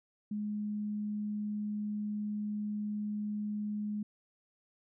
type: tone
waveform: sine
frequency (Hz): 209.3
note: G#3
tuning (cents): +14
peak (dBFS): -33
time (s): 0.31-4.03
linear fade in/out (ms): 5
effects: none